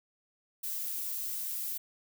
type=noise; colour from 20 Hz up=violet; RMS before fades=-36 dBFS; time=0.63-1.78 s; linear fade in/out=10 ms; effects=none